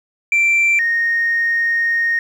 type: tone pair in turn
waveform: sine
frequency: 2349 / 1855.3 Hz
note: D7 / A#6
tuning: 0 / -9 cents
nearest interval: major third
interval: 409 cents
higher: first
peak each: -9 / -13 dBFS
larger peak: first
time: 0.32-0.79 / 0.79-2.19 s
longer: second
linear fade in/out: 2 ms
effects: tanh soft clip ceiling -10 dBFS + 8-bit